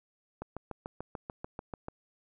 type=click train; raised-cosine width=1 ms; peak=-24 dBFS; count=11; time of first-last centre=0.42-1.884 s; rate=6.83 Hz; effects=none